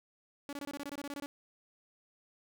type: tone bursts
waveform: sawtooth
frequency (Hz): 284.8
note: C#4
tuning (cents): +47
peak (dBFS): -35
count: 13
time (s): 0.49-1.26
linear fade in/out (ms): 0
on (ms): 38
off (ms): 23
effects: none